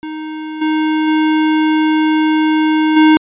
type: tone with level steps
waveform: square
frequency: 311.1 Hz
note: D#4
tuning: in tune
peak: -23 / -13 / -11 / -6 dBFS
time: 0.03-3.17 s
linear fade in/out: 0 ms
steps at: 0.61 / 1.07 / 2.96 s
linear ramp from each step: 10 ms
effects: resampled to 8000 Hz